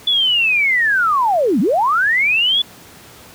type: linear two-way sweep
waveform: sine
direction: down then up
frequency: 3473 to 174.61 to 3473 Hz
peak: -12 dBFS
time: 0.07-2.62 s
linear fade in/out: 5 ms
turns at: 1.6 s
effects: pink hiss -41 dBFS RMS until 3.34 s + high-pass 80 Hz 12 dB/octave